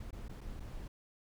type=noise with dropouts; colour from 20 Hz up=brown; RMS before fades=-44 dBFS; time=0-0.88 s; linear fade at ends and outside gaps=5 ms; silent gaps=0.109-0.128 / 0.283-0.293 / 0.408-0.412 / 0.598-0.602 s; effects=none